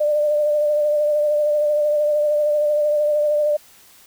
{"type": "tone with vibrato", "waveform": "sine", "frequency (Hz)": 596, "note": "D5", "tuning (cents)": 25, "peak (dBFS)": -15, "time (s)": [0, 3.57], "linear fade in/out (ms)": 10, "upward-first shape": "sine", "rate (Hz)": 13, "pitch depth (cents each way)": 25, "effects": ["white hiss -49 dBFS RMS until 4.06 s"]}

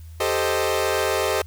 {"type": "chord", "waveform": "sawtooth", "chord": "A half-diminished seventh", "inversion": "third", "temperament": "equal", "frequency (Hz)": [392, 440, 523.3, 622.3], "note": ["G4", "A4", "C5", "Eb5"], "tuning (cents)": [0, 0, 0, 0], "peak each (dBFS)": -22, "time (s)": [0.2, 1.42], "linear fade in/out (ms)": 5, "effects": ["added 81 Hz sine -37 dBFS peak until 1.46 s", "white hiss -56 dBFS RMS until 1.46 s"]}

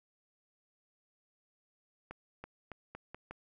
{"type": "accelerating click train", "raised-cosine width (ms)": 0.5, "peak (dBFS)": -29, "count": 6, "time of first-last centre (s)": [2.11, 3.31], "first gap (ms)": 330, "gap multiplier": 0.84, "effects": []}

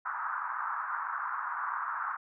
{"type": "band-pass noise", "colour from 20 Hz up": "pink", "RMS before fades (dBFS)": -35, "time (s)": [0.05, 2.17], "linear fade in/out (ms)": 10, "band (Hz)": [970, 1500], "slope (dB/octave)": 48, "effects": []}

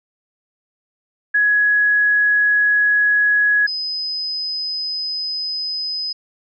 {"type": "tone pair in turn", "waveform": "sine", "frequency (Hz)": [1676, 5032], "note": ["G#6", "D#8"], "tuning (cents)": [15, 19], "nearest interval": "octave + perfect fifth", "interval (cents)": 1904, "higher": "second", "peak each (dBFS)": [-12, -21], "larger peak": "first", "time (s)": [[1.34, 3.67], [3.67, 6.13]], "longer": "second", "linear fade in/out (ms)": 10, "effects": []}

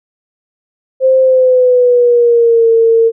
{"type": "tone with pitch glide", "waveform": "sine", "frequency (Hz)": [523.3, 455.6], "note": ["C5", "A#4"], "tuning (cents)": [0, -40], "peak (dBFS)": -5, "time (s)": [1, 3.12], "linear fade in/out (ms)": 50, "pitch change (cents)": -240, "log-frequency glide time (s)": [1.21, 2.69], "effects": []}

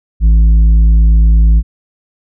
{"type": "tone with tanh clipping", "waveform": "sine", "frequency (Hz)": 54.5, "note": "A1", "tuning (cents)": -16, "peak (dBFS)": -5, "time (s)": [0.2, 1.63], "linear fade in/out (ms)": 50, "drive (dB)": 6, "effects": []}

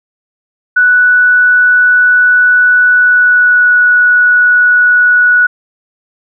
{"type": "tone with pitch glide", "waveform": "sine", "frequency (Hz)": [1480, 1468.9], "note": ["F#6", "F#6"], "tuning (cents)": [0, -13], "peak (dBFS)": -4, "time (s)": [0.76, 5.47], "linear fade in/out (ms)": 10, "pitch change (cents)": -13, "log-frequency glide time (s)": [2.92, 3.72], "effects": []}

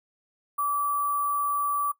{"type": "tone with sample-and-hold", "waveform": "sine", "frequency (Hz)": 1154, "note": "D6", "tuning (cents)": -31, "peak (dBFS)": -23, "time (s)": [0.58, 1.92], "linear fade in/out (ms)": 10, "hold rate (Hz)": 11025, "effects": ["noise-tail reverb RT60 0.1 s tail -20 dB re dry"]}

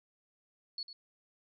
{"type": "tone with echo", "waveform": "sine", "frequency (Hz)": 4393, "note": "C#8", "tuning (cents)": -16, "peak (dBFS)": -36, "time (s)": [0.78, 0.83], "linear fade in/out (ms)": 2, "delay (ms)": 100, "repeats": 1, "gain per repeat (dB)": -10, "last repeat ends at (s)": 0.93, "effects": []}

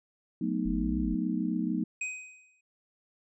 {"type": "chord", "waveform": "sine", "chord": "B dominant seventh", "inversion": "second", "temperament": "equal with one note detuned", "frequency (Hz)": [182.77, 220, 246.9, 311.1], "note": ["F#3", "A3", "B3", "D#4"], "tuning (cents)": [-21, 0, 0, 0], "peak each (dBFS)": -33, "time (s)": [0.41, 1.84], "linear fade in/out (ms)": 5}
{"type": "linear two-way sweep", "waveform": "sine", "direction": "up then down", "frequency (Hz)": [41.88, 64.2, 41.88], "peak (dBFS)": -33, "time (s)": [0.65, 1.15], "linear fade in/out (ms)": 10, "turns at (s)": 0.99}
{"type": "tone with exponential decay", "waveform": "square", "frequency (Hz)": 2510, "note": "D#7", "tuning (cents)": 15, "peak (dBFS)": -30, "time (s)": [2.01, 2.61], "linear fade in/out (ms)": 5, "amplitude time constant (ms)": 130}
{"effects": ["resampled to 24000 Hz"]}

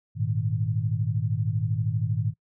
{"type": "chord", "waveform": "sine", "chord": "Ab suspended second", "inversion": "none", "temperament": "equal", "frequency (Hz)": [103.83, 116.54, 155.56], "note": ["Ab2", "Bb2", "Eb3"], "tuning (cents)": [0, 0, 0], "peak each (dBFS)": [-27, -27, -30], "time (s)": [0.15, 2.34], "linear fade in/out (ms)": 50, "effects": ["noise-tail reverb RT60 0.1 s tail -23 dB re dry"]}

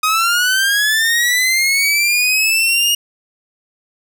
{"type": "linear sweep", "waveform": "sawtooth", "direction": "up", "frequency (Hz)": [1244.5, 2868], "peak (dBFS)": -9, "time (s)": [0.03, 2.95], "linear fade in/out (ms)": 5, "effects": []}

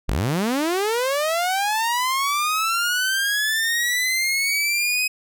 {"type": "linear sweep", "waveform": "sawtooth", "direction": "up", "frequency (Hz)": [32.7, 2532], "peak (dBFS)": -16, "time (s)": [0.08, 5.08], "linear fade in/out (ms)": 10, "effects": []}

